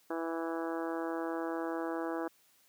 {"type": "harmonic tone", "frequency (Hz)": 164.81, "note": "E3", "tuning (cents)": 0, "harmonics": [2, 3, 4, 5, 6, 7, 8, 9, 10], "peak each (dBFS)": [-36, -40, -42, -44, -46, -47, -48, -49, -50], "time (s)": [0.1, 2.28], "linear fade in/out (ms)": 5, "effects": ["white hiss -67 dBFS RMS until 2.68 s", "high-pass 100 Hz 12 dB/octave"]}